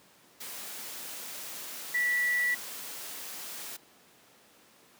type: tone in noise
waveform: sine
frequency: 1954 Hz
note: B6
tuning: 19 cents flat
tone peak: -25 dBFS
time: 1.94-2.55 s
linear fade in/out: 10 ms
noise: white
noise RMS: -41 dBFS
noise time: 0.4-3.77 s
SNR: +13 dB
effects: pink hiss -59 dBFS RMS until 4.99 s + high-pass 200 Hz 12 dB/octave